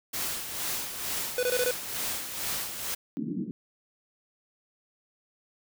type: noise with tremolo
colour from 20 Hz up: white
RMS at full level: -31 dBFS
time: 0.13-2.95 s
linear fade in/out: 10 ms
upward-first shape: sine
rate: 2.2 Hz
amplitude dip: 55%
type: tone bursts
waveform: square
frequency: 496.5 Hz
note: B4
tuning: 9 cents sharp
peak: -25 dBFS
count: 5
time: 1.38-1.71 s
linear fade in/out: 2 ms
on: 50 ms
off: 20 ms
type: band-pass noise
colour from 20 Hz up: pink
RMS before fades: -33 dBFS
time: 3.17-3.51 s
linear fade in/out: 0 ms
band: 160 to 320 Hz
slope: 48 dB/octave
effects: none